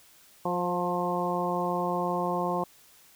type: harmonic tone with a mistuned harmonic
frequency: 177.4 Hz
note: F3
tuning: 27 cents sharp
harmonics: 1 / 2 / 3 / 4 / 5 / 6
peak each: -33 / -33 / -33 / -33 / -33 / -33 dBFS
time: 0.45-2.64 s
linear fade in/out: 5 ms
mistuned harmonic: 3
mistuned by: -18 cents
effects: white hiss -57 dBFS RMS until 3.15 s